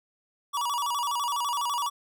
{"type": "tone with vibrato", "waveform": "square", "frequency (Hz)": 1046.5, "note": "C6", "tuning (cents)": 0, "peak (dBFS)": -27, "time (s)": [0.53, 1.9], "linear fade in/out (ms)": 20, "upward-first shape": "square", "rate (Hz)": 12, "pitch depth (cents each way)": 150, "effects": []}